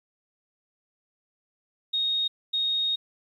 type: tone bursts at uneven times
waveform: sine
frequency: 3729 Hz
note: A#7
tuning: in tune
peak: -23 dBFS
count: 2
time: 1.93-2.28 / 2.53-2.96 s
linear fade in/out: 10 ms
effects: 10-bit